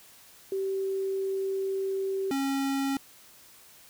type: tone pair in turn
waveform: sine / square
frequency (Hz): 386.5 / 273.3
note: G4 / C#4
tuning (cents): -24 / -24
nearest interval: tritone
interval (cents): 600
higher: first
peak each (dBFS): -27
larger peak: neither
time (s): 0.52-2.31 / 2.31-2.97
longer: first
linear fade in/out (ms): 2
effects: white hiss -54 dBFS RMS until 3.89 s